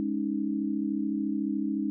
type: chord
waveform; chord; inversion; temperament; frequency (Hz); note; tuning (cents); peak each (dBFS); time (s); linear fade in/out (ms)
sine; Ab suspended fourth; none; equal; 207.7 / 277.2 / 311.1; Ab3 / Db4 / Eb4; 0 / 0 / 0; -31; 0-1.9; 0
effects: none